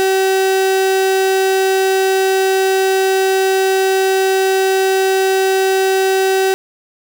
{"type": "tone", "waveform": "35% pulse", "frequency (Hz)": 382.3, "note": "G4", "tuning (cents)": -43, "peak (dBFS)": -10, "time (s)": [0, 6.54], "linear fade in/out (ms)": 0, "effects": []}